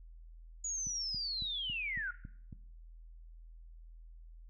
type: linear sweep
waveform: sine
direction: down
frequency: 6860 to 1390 Hz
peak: -35 dBFS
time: 0.64-2.11 s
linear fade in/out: 5 ms
type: click train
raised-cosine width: 5 ms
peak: -34 dBFS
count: 7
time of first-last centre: 0.87-2.527 s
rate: 3.62 Hz
effects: noise-tail reverb RT60 0.6 s tail -17 dB re dry + added 41 Hz sine -50 dBFS peak until 4.49 s